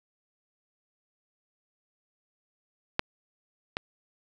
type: clicks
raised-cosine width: 0.3 ms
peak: -7 / -13 dBFS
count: 2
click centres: 2.994 / 3.769 s
effects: none